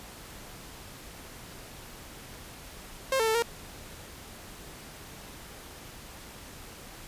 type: tone with pitch steps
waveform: sawtooth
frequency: 532 / 447.7 / 442.1 / 466.5 Hz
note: C5 / A4 / A4 / A#4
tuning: +29 / +30 / +8 / +1 cents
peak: -20 dBFS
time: 3.12-3.424 s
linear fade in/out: 2 ms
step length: 76 ms
effects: pink hiss -46 dBFS RMS until 7.07 s + resampled to 32000 Hz